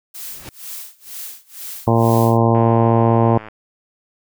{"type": "noise with tremolo", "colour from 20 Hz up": "blue", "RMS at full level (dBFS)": -30, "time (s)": [0.14, 2.38], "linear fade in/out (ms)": 10, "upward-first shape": "sine", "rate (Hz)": 2.1, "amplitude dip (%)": 95}
{"type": "noise with exponential growth", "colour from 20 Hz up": "pink", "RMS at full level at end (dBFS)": -32, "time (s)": [0.17, 0.49], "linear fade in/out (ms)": 1, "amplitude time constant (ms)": 68}
{"type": "harmonic tone", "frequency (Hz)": 115.1, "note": "A#2", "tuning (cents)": -22, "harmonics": [1, 2, 3, 4, 5, 6, 7, 8, 9], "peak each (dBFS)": [-15, -18, -20, -21, -22, -23, -23, -24, -25], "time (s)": [1.87, 3.38], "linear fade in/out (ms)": 5}
{"type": "click train", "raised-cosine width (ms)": 0.5, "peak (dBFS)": -20, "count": 102, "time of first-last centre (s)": [2.55, 3.485], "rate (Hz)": 108}
{"effects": []}